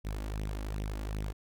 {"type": "tone with flanger", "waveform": "sawtooth", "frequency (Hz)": 51.91, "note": "G#1", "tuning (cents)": 0, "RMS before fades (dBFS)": -36, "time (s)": [0.04, 1.33], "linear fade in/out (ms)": 20, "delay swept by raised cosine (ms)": [0.33, 3.63], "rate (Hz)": 2.6, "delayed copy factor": 0.65, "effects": []}